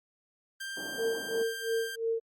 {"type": "tone", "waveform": "sawtooth", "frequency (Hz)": 1583, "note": "G6", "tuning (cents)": 17, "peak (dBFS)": -33, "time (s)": [0.6, 1.96], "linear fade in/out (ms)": 10}
{"type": "band-pass noise", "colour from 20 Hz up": "pink", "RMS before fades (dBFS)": -44, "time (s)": [0.76, 1.44], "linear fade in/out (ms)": 20, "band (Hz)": [220, 820], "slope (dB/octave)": 24}
{"type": "tone with tremolo", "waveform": "sine", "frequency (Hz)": 455.1, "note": "A#4", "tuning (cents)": -42, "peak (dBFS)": -26, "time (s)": [0.98, 2.2], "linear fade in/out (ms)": 20, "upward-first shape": "sine", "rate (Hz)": 2.9, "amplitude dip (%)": 95}
{"effects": ["Opus 48 kbps"]}